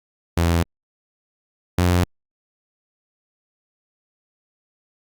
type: tone pair in turn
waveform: sawtooth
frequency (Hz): 84.5 / 88.83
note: E2 / F2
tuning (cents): +43 / +30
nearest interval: minor second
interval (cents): 87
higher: second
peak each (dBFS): -12 / -11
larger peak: second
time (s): 0.37-0.63 / 1.78-2.04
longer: neither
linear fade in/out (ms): 5
effects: Opus 48 kbps